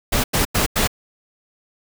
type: noise bursts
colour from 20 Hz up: pink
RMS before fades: -18 dBFS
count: 4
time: 0.12-0.876 s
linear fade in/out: 10 ms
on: 120 ms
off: 92 ms
effects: none